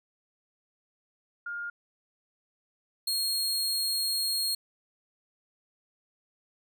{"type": "tone pair in turn", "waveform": ["sine", "sawtooth"], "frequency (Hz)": [1414, 4265], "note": ["F6", "C8"], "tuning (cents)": [21, 32], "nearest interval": "octave + perfect fifth", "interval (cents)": 1911, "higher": "second", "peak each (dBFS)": [-33, -24], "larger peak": "second", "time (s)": [[1.46, 1.7], [3.07, 4.55]], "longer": "second", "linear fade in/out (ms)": 5, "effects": []}